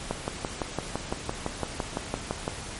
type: click train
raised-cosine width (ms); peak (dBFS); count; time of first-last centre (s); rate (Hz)
1; -13; 15; 0.11-2.479; 5.91
effects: pink hiss -38 dBFS RMS until 2.79 s + MP3 48 kbps